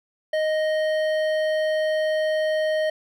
sine tone with hard clipping, 622.3 Hz, D#5, in tune, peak -22 dBFS, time 0.33-2.9 s, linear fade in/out 5 ms, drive 11 dB, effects none

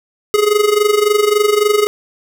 square tone with amplitude modulation, 418.5 Hz, G#4, 13 cents sharp, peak -8 dBFS, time 0.34-1.87 s, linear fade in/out 0 ms, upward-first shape sine, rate 23.6 Hz, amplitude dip 75%, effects none

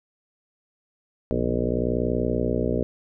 harmonic tone with a mistuned harmonic, 60.7 Hz, B1, 29 cents flat, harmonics 1 / 2 / 3 / 4 / 5 / 6 / 7 / 8 / 9 / 10, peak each -30 / -31 / -33 / -28 / -32 / -31 / -29 / -30 / -34 / -33 dBFS, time 1.31-2.83 s, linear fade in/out 0 ms, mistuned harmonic 3, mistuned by -71 cents, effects none

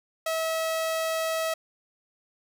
sawtooth tone, 646 Hz, E5, 35 cents flat, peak -22 dBFS, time 0.26-1.54 s, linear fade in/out 5 ms, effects none

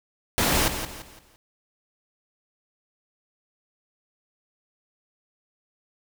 pink noise with echo, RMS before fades -22 dBFS, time 0.38-0.68 s, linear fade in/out 0 ms, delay 170 ms, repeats 4, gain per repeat -9 dB, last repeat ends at 1.36 s, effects none

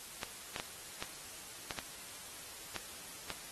clicks, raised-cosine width 0.2 ms, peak -19 dBFS, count 8, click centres 0.232 / 0.562 / 0.599 / 1.025 / 1.708 / 1.788 / 2.763 / 3.303 s, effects white hiss -49 dBFS RMS until 3.51 s + AAC 32 kbps

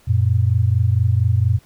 sine tone pair together, 92.23 / 116.54 Hz, F#2 / A#2, -5 / 0 cents, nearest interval major third, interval 405 cents, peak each -16 dBFS, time 0.07-1.59 s, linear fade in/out 20 ms, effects pink hiss -54 dBFS RMS until 1.65 s

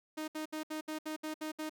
sawtooth tone bursts, 310.1 Hz, D#4, 6 cents flat, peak -33 dBFS, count 9, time 0.17-1.696 s, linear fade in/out 10 ms, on 110 ms, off 67 ms, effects none

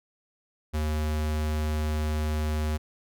square tone, 76.6 Hz, D#2, 27 cents flat, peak -26 dBFS, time 0.73-2.78 s, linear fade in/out 20 ms, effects none

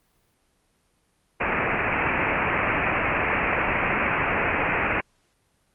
white low-pass noise, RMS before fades -24 dBFS, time 1.4-5.01 s, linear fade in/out 10 ms, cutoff 2600 Hz, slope 96 dB/octave, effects pink hiss -67 dBFS RMS until 5.74 s + Opus 32 kbps

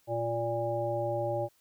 harmonic tone, 116.54 Hz, A#2, in tune, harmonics 1 / 3 / 5 / 7, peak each -36 / -36 / -31 / -36 dBFS, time 0.07-1.49 s, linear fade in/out 50 ms, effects white hiss -68 dBFS RMS until 1.6 s

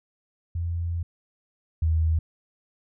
sine tone pair in turn, 85.1 / 80.32 Hz, F2 / E2, -44 / -44 cents, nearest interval minor second, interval 100 cents, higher first, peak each -25 / -19 dBFS, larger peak second, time 0.55-1.03 / 1.82-2.19 s, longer first, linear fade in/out 5 ms, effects none

